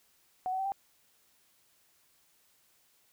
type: tone with pitch steps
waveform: sine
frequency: 740 / 755.5 / 771.4 / 787.6 Hz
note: F#5 / F#5 / G5 / G5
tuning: 0 / +36 / -28 / +8 cents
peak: -30 dBFS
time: 0.46-0.72 s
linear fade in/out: 0 ms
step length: 65 ms
effects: white hiss -68 dBFS RMS until 3.12 s